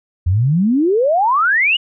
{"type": "exponential sweep", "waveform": "sine", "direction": "up", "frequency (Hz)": [82.41, 2986], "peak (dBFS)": -11, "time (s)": [0.26, 1.77], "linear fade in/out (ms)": 10, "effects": []}